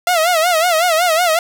sawtooth tone with vibrato, 676 Hz, E5, 43 cents sharp, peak -8 dBFS, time 0.07-1.39 s, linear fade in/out 2 ms, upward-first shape sine, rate 5.4 Hz, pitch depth 130 cents each way, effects none

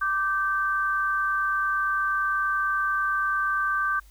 sine tone pair together, 1174.7 / 1554.1 Hz, D6 / G6, 0 / -15 cents, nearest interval perfect fourth, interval 485 cents, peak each -25 dBFS, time 0.01-4 s, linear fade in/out 10 ms, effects added 50 Hz sine -49 dBFS peak until 4.1 s + white hiss -60 dBFS RMS until 4.1 s

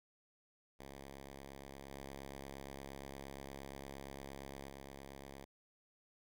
5% pulse tone with level steps, 68.6 Hz, C#2, 17 cents flat, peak -39 / -36 / -39 dBFS, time 0.79-5.45 s, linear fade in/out 10 ms, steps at 1.9 / 4.68 s, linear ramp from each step 20 ms, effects none

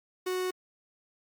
45% pulse tone, 368.2 Hz, F#4, 8 cents flat, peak -29 dBFS, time 0.26-0.51 s, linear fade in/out 10 ms, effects Opus 48 kbps

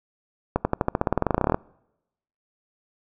accelerating click train, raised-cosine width 1 ms, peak -6 dBFS, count 21, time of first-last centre 0.56-1.545 s, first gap 90 ms, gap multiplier 0.93, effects noise-tail reverb RT60 0.9 s tail -26 dB re dry

